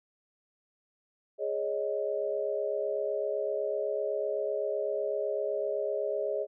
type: chord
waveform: sine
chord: Ab suspended fourth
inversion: none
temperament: equal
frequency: 415.3 / 554.4 / 622.3 Hz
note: Ab4 / Db5 / Eb5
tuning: 0 / 0 / 0 cents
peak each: -33 dBFS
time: 1.38-6.47 s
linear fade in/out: 50 ms
effects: none